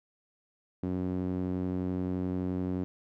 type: tone with band-pass filter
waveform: sawtooth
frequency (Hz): 91.6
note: F#2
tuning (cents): -17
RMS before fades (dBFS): -32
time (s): 0.83-2.84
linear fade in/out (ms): 0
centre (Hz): 260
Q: 1.8
effects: none